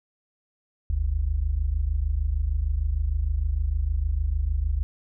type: tone pair together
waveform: sine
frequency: 47.24 / 73.8 Hz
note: F#1 / D2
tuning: +37 / +9 cents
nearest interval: minor sixth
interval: 772 cents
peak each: -25 / -24 dBFS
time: 0.9-4.83 s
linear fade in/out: 0 ms
effects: none